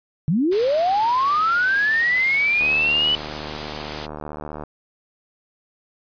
sine linear sweep, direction up, 138.59 to 2994 Hz, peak -16 dBFS, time 0.28-3.15 s, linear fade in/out 0 ms
white noise, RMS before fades -30 dBFS, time 0.51-4.07 s, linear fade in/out 20 ms
click train, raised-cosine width 1 ms, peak -18 dBFS, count 154, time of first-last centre 2.61-4.636 s, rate 75.5 Hz
effects resampled to 11025 Hz

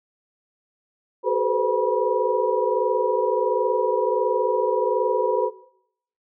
sine tone cluster, 378.7 / 433.3 / 495.6 / 517 / 968 Hz, F#4 / A4 / B4 / C5 / B5, +40 / -27 / +6 / -21 / -35 cents, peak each -25 dBFS, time 1.23-5.51 s, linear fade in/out 50 ms, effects noise-tail reverb RT60 0.7 s tail -18 dB re dry

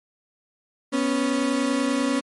35% pulse tone pair together, 247 / 277.2 Hz, B3 / C#4, 0 / 0 cents, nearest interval major second, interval 200 cents, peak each -23 / -21 dBFS, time 0.92-2.21 s, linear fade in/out 20 ms, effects MP3 48 kbps

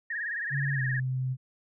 sine tone with vibrato, 1760 Hz, A6, in tune, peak -30 dBFS, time 0.1-1 s, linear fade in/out 5 ms, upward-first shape sine, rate 19 Hz, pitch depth 120 cents each way
sine tone with pitch glide, 138.59 to 129.31 Hz, C#3 to C3, 0 to -20 cents, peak -27 dBFS, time 0.5-1.37 s, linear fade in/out 50 ms, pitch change -120 cents, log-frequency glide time 0.74-0.81 s
effects none

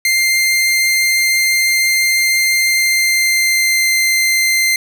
sawtooth tone with pitch glide, 2098 to 2084 Hz, C7 to C7, +4 to -7 cents, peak -8 dBFS, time 0.05-4.76 s, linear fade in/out 2 ms, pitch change -11 cents, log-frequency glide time 2.61-3.95 s, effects none

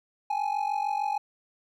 triangle ring-modulated tone, 830.6 Hz, G#5, in tune, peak -21 dBFS, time 0.3-1.18 s, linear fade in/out 0 ms, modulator 23.3 Hz, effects none

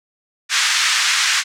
pink band-pass noise, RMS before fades -17 dBFS, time 0.49-1.44 s, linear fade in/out 50 ms, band 1400 to 7400 Hz, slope 24 dB/octave, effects none

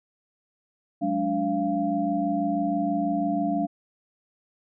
sine tone cluster, 182.7 / 208.9 / 289.2 / 689 Hz, F#3 / G#3 / D4 / F5, -22 / +10 / -27 / -24 cents, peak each -32 / -30 / -26 / -27 dBFS, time 1.01-3.67 s, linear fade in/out 20 ms, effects none

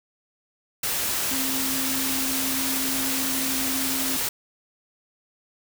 sine tone in noise, 265.6 Hz, C4, 26 cents sharp, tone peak -30 dBFS, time 1.31-4.17 s, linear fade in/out 5 ms, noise white, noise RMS -26 dBFS, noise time 0.83-4.29 s, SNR -7 dB, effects none

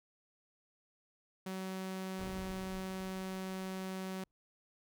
sawtooth tone, 188.6 Hz, F#3, 33 cents sharp, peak -35 dBFS, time 1.46-4.24 s, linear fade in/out 5 ms
brown noise with exponential decay, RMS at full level -42 dBFS, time 2.19-4.31 s, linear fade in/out 0 ms, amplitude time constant 460 ms
effects none

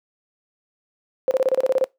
sine tone bursts, 523.3 Hz, C5, in tune, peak -14 dBFS, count 10, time 1.28-1.841 s, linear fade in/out 0 ms, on 30 ms, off 29 ms, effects noise-tail reverb RT60 0.2 s tail -23 dB re dry + high-pass 300 Hz 12 dB/octave

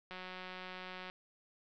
click train, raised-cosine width 0.3 ms, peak -30 dBFS, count 183, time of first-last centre 0.11-1.099 s, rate 184 Hz, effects low-pass 5000 Hz 12 dB/octave

